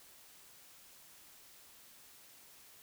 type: silence
effects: white hiss -59 dBFS RMS until 2.82 s